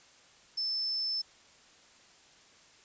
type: tone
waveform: sine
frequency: 5274 Hz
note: E8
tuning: in tune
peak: -30 dBFS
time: 0.57-1.22 s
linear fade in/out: 10 ms
effects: white hiss -59 dBFS RMS until 2.84 s + resampled to 16000 Hz